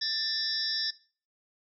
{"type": "tone cluster", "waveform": "sine", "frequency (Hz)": [1776, 3530, 3882, 4944, 5430], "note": ["A6", "A7", "B7", "D#8", "F8"], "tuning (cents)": [16, 5, -31, -12, -50], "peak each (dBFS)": [-38, -39, -37, -33, -31], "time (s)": [0.01, 0.91], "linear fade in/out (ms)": 10, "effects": ["noise-tail reverb RT60 0.4 s tail -19 dB re dry"]}